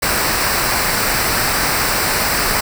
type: noise with comb filter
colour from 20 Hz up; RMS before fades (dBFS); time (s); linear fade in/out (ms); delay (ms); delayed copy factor
pink; -17; 0.02-2.61; 10; 0.3; -0.6
effects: none